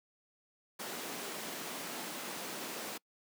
pink high-pass noise, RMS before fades -42 dBFS, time 0.79-2.98 s, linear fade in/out 10 ms, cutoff 210 Hz, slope 24 dB/octave, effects noise-tail reverb RT60 0.1 s tail -25 dB re dry

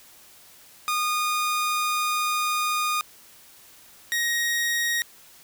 sawtooth tone pair in turn, 1226 / 1880 Hz, D#6 / A#6, -26 / +14 cents, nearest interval perfect fifth, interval 740 cents, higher second, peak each -19 dBFS, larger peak neither, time 0.88-3.01 / 4.12-5.02 s, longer first, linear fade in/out 0 ms, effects white hiss -51 dBFS RMS until 5.43 s

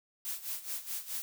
blue noise with tremolo, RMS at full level -36 dBFS, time 0.25-1.22 s, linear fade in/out 0 ms, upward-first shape sine, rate 4.7 Hz, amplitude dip 80%, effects none

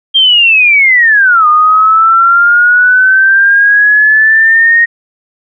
sine linear two-way sweep, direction down then up, 3208 to 1214 to 1870 Hz, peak -3 dBFS, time 0.14-4.86 s, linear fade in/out 20 ms, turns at 1.47 s, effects none

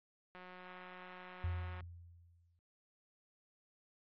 click train, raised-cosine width 0.3 ms, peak -35 dBFS, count 266, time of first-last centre 0.35-1.806 s, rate 182 Hz
sine tone with exponential decay, 86 Hz, F2, 26 cents flat, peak -33 dBFS, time 1.44-2.59 s, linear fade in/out 0 ms, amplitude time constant 250 ms
effects low-pass 2000 Hz 12 dB/octave + AAC 32 kbps

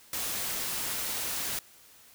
white noise, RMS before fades -33 dBFS, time 0.13-1.59 s, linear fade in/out 2 ms, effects white hiss -56 dBFS RMS until 2.14 s

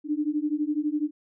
sine beating tone pair, 293.7 / 305.7 Hz, D4 / D#4, 0 / -30 cents, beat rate 12 Hz, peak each -27 dBFS, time 0.04-1.11 s, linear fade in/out 50 ms, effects none

